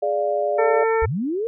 sine chord, D diminished, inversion second, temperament equal, 415.3 / 587.3 / 698.5 Hz, Ab4 / D5 / F5, 0 / 0 / 0 cents, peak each -25 / -21 / -25 dBFS, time 0.02-0.84 s, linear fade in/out 10 ms
harmonic tone, 449 Hz, A4, 35 cents sharp, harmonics 1 / 2 / 3 / 4 / 5, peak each -18 / -24 / -28 / -30 / -32 dBFS, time 0.58-1.06 s, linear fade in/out 10 ms
sine linear sweep, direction up, 52 to 474.2 Hz, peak -21 dBFS, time 1.02-1.47 s, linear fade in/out 0 ms
effects none

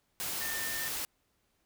sine tone in noise, 1806 Hz, A6, 45 cents sharp, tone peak -38 dBFS, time 0.41-0.88 s, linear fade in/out 0 ms, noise white, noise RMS -36 dBFS, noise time 0.2-1.05 s, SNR -5 dB, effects pink hiss -75 dBFS RMS until 1.65 s

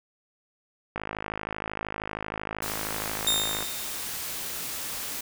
click train, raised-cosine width 0.5 ms, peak -16 dBFS, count 142, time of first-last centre 0.96-3.625 s, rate 52.9 Hz
white noise, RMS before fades -34 dBFS, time 2.62-5.21 s, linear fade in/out 5 ms
sawtooth tone with exponential decay, 3671 Hz, A#7, 27 cents flat, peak -17 dBFS, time 3.27-4.19 s, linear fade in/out 2 ms, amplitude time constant 200 ms
effects none

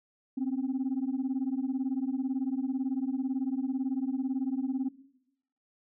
sine beating tone pair, 254.8 / 272.8 Hz, C4 / C#4, -46 / -28 cents, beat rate 18 Hz, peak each -30 dBFS, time 0.37-4.89 s, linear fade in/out 10 ms, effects noise-tail reverb RT60 0.8 s tail -17 dB re dry + tanh soft clip ceiling -24 dBFS

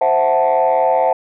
sine chord, F# half-diminished seventh, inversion second, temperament equal, 523.3 / 659.3 / 740 / 880 Hz, C5 / E5 / F#5 / A5, 0 / 0 / 0 / 0 cents, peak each -16 dBFS, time 0.01-1.13 s, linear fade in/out 5 ms, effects tanh soft clip ceiling -6 dBFS

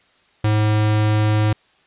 square tone, 106.8 Hz, G#2, 49 cents sharp, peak -15 dBFS, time 0.44-1.53 s, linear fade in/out 5 ms, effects white hiss -57 dBFS RMS until 1.86 s + resampled to 8000 Hz

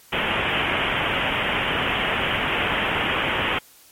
white low-pass noise, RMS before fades -23 dBFS, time 0.12-3.59 s, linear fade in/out 10 ms, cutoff 3200 Hz, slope 96 dB/octave, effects white hiss -51 dBFS RMS until 3.91 s + MP3 64 kbps

